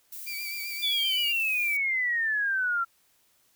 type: noise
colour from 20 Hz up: violet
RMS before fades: -40 dBFS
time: 0.12-1.77 s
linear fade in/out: 5 ms
type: tone with vibrato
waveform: 30% pulse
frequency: 2333 Hz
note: D7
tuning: 12 cents flat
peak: -31 dBFS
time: 0.26-1.33 s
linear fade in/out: 20 ms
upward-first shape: sine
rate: 7.7 Hz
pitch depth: 40 cents each way
type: exponential sweep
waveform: sine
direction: down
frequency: 3520 to 1353 Hz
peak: -24 dBFS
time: 0.82-2.85 s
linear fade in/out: 20 ms
effects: white hiss -66 dBFS RMS until 3.55 s